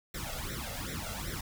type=noise with flanger; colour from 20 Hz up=pink; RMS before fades=-38 dBFS; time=0.14-1.41 s; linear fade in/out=5 ms; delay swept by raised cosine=0.52 to 1.52 ms; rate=2.6 Hz; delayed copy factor=+0.9; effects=none